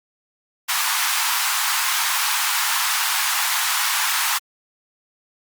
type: high-pass noise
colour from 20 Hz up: pink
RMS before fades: -21 dBFS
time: 0.68-4.39 s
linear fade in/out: 20 ms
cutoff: 860 Hz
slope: 48 dB/octave
effects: Opus 48 kbps